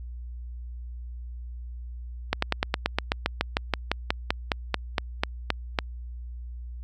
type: slowing click train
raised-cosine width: 0.3 ms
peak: -6 dBFS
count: 21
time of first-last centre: 2.33-5.788 s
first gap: 94 ms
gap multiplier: 1.06
effects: added 60 Hz sine -35 dBFS peak until 6.83 s